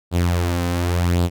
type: tone with flanger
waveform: sawtooth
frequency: 87.31 Hz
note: F2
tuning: in tune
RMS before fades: -19 dBFS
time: 0.11-1.3 s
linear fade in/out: 50 ms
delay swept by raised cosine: 0.24 to 3.94 ms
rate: 0.9 Hz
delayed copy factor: +0.55
effects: none

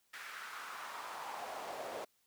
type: noise with high-pass filter sweep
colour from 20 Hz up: brown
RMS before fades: -45 dBFS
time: 0.13-2.05 s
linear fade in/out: 10 ms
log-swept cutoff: 1700 to 560 Hz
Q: 2.6
effects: white hiss -75 dBFS RMS until 2.26 s

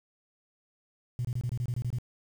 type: tone bursts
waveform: sine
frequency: 122 Hz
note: B2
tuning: 21 cents flat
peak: -27 dBFS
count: 10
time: 1.19-1.985 s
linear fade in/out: 0 ms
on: 57 ms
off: 25 ms
effects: tanh soft clip ceiling -24 dBFS + 9-bit

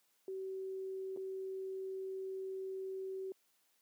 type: tone with dropouts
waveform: sine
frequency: 381.4 Hz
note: G4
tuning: 47 cents flat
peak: -39 dBFS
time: 0.28-3.32 s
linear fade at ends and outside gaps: 1 ms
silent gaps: 1.163-1.172 s
effects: white hiss -75 dBFS RMS until 3.81 s + high-pass 200 Hz 12 dB/octave

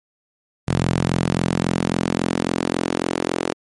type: tone with high-pass filter sweep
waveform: sawtooth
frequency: 43.65 Hz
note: F1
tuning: in tune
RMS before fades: -21 dBFS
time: 0.67-3.54 s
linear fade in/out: 20 ms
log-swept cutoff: 130 to 350 Hz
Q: 1.7
effects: low-pass 11000 Hz 12 dB/octave + MP3 48 kbps

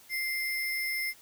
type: tone with sample-and-hold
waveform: sine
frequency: 2093 Hz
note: C7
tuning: in tune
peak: -29 dBFS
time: 0.09-1.14 s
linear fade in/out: 50 ms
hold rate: 7350 Hz
effects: white hiss -56 dBFS RMS until 1.21 s

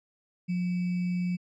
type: tone with sample-and-hold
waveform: sine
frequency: 178.8 Hz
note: F3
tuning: 41 cents sharp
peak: -26 dBFS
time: 0.48-1.37 s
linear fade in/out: 20 ms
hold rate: 2450 Hz
effects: low-pass 4000 Hz 12 dB/octave

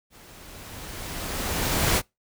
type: noise with level ramp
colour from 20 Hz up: pink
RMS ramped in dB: -50 to -20 dBFS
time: 0.1-2.02 s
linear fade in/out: 50 ms
effects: noise-tail reverb RT60 0.2 s tail -25 dB re dry

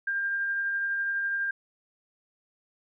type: tone with tremolo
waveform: sine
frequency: 1598 Hz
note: G6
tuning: 33 cents sharp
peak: -25 dBFS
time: 0.07-1.51 s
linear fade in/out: 5 ms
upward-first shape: triangle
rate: 12 Hz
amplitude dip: 25%
effects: none

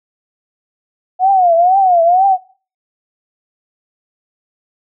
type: tone with vibrato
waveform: sine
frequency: 723 Hz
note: F#5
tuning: 40 cents flat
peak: -7 dBFS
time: 1.19-2.38 s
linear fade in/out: 50 ms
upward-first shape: triangle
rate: 2.1 Hz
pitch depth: 170 cents each way
effects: noise-tail reverb RT60 0.4 s tail -21 dB re dry

